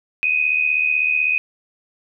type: tone pair together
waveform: sine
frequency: 2489 / 2565 Hz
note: D#7 / E7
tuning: 0 / -48 cents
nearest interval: minor second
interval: 52 cents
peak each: -17 / -21 dBFS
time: 0.23-1.38 s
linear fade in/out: 0 ms
effects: none